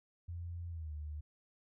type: tone with pitch glide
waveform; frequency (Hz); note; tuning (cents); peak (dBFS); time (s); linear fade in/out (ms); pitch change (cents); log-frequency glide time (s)
sine; 86 to 75.3; F2 to D2; -26 to +44; -40; 0.28-1.21; 10; -230; 0.69-0.93
effects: none